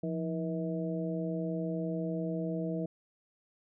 harmonic tone with a mistuned harmonic, 160.5 Hz, E3, 46 cents flat, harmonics 1 / 2 / 3 / 4, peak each -34 / -37 / -39 / -40 dBFS, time 0.03-2.86 s, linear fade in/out 5 ms, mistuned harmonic 1, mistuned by +120 cents, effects none

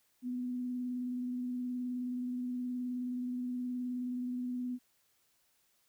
sine tone with vibrato, 248.5 Hz, B3, 11 cents sharp, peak -34 dBFS, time 0.22-4.79 s, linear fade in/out 50 ms, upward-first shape sine, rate 19 Hz, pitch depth 18 cents each way, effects white hiss -73 dBFS RMS until 5.88 s

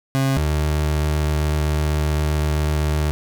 30% pulse tone pair in turn, 134.8 / 75.65 Hz, C#3 / D#2, -48 / -48 cents, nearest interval minor seventh, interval 1000 cents, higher first, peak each -14 / -15 dBFS, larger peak first, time 0.15-0.37 / 0.37-3.11 s, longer second, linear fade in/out 0 ms, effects none

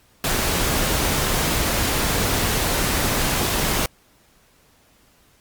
pink noise, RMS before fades -21 dBFS, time 0.24-3.86 s, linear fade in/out 2 ms, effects pink hiss -57 dBFS RMS until 5.4 s + Opus 48 kbps

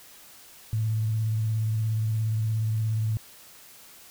sine tone with vibrato, 110 Hz, A2, in tune, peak -23 dBFS, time 0.73-3.17 s, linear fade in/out 0 ms, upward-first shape sine, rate 17 Hz, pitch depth 31 cents each way, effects white hiss -50 dBFS RMS until 4.1 s

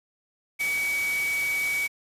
sine tone in noise, 2264 Hz, C#7, 36 cents sharp, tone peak -24 dBFS, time 0.59-1.88 s, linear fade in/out 20 ms, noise white, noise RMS -35 dBFS, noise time 0.59-1.88 s, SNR +8 dB, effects resampled to 32000 Hz

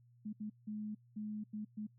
sine tone bursts at uneven times, 212.2 Hz, G#3, 38 cents sharp, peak -39 dBFS, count 6, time 0.25-0.33 / 0.4-0.5 / 0.67-0.95 / 1.16-1.44 / 1.53-1.65 / 1.77-1.87 s, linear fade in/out 10 ms, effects noise-tail reverb RT60 0.1 s tail -25 dB re dry + added 120 Hz sine -63 dBFS peak until 1.98 s

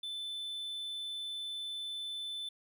triangle tone, 3520 Hz, A7, in tune, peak -36 dBFS, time 0.03-2.49 s, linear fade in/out 5 ms, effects none

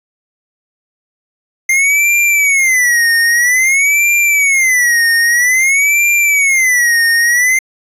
square tone with vibrato, 2093 Hz, C7, in tune, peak -9 dBFS, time 1.69-7.59 s, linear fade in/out 5 ms, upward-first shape sine, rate 0.51 Hz, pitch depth 220 cents each way, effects resampled to 32000 Hz

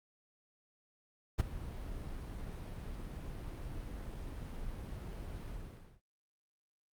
brown noise with ADSR envelope, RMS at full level -26 dBFS, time 1.38-6.01 s, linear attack 23 ms, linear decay 12 ms, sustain -17 dB, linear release 510 ms, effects Opus 48 kbps

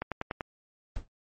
click train, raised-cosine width 0.5 ms, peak -17 dBFS, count 5, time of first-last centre 0.02-0.408 s, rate 10.3 Hz
brown noise with exponential decay, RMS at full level -29 dBFS, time 0.96-1.08 s, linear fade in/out 2 ms, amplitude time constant 26 ms
effects MP3 32 kbps

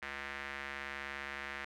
square tone with band-pass filter, 69.6 Hz, C#2, 8 cents sharp, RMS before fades -43 dBFS, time 0.02-1.65 s, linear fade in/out 5 ms, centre 1900 Hz, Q 2.5, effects none

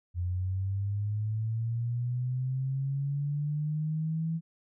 sine linear sweep, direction up, 87.1 to 164.81 Hz, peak -28 dBFS, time 0.14-4.41 s, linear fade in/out 50 ms, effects none

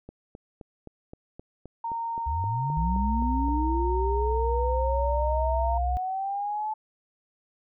click train, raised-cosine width 2 ms, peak -28 dBFS, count 14, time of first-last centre 0.09-3.484 s, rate 3.83 Hz
sine tone, 922 Hz, A#5, 19 cents flat, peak -28 dBFS, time 1.84-5.78 s, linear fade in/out 5 ms
sine linear sweep, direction up, 65.4 to 871 Hz, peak -27 dBFS, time 2.26-6.74 s, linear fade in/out 10 ms
sine tone with pitch glide, 61.8 to 63.03 Hz, B1 to B1, +2 to +36 cents, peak -25 dBFS, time 2.77-5.97 s, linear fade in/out 0 ms, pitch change +34 cents, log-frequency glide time 4.81-5.26 s
effects none

